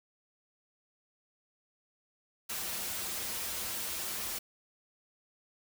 white noise with comb filter, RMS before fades -37 dBFS, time 2.49-4.39 s, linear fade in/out 10 ms, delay 7.1 ms, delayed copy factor -0.65, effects none

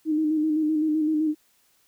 sine tone with vibrato, 309.2 Hz, D#4, 11 cents flat, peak -20 dBFS, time 0.05-1.35 s, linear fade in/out 50 ms, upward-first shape square, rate 7.8 Hz, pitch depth 33 cents each way, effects white hiss -64 dBFS RMS until 1.87 s

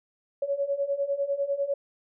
sine beating tone pair, 554.4 / 564.4 Hz, C#5 / C#5, 0 / +31 cents, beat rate 10 Hz, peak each -30 / -27 dBFS, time 0.42-1.74 s, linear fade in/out 5 ms, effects none

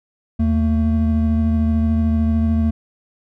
triangle tone pair together, 79.3 / 224.5 Hz, D#2 / A3, +33 / +35 cents, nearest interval octave + tritone, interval 1802 cents, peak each -15 dBFS, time 0.39-2.71 s, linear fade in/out 10 ms, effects none

